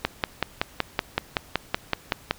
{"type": "click train", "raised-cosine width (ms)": 0.3, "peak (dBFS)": -5, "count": 13, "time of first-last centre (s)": [0.05, 2.31], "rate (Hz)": 5.31, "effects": ["pink hiss -50 dBFS RMS until 2.38 s"]}